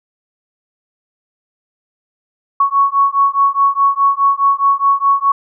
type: beating tone pair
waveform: sine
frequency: 1108.7 / 1113.5 Hz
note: C#6 / C#6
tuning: 0 / +7 cents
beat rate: 4.8 Hz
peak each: -13 dBFS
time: 2.6-5.32 s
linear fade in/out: 5 ms
effects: none